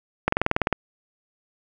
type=slowing click train; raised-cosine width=0.5 ms; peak=-4 dBFS; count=10; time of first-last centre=0.28-0.727 s; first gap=44 ms; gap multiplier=1.03; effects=none